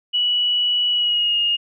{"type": "tone with pitch glide", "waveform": "sine", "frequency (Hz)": [2940, 2848], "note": ["F#7", "F7"], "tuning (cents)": [-12, 33], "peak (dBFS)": -16, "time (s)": [0.13, 1.57], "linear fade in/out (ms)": 20, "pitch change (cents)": -55, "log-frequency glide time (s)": [0.9, 1.38], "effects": []}